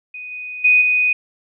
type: tone with level steps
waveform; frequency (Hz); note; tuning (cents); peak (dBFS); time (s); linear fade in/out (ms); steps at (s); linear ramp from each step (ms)
sine; 2489; D#7; 0; -29 / -27 / -9 / -13; 0.14-1.13; 5; 0.31 / 0.64 / 0.81; 10
effects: none